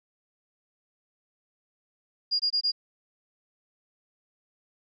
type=tone bursts; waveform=sine; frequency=4838 Hz; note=D#8; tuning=49 cents flat; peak=-22 dBFS; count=4; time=2.31-2.72 s; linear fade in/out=20 ms; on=86 ms; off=22 ms; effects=none